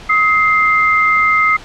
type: tone pair together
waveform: sine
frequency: 1267.7 / 2093 Hz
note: D#6 / C7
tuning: +32 / 0 cents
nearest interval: major sixth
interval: 868 cents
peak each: -12 dBFS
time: 0.09-1.57 s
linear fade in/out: 10 ms
effects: pink hiss -35 dBFS RMS until 1.64 s + low-pass 5000 Hz 12 dB/octave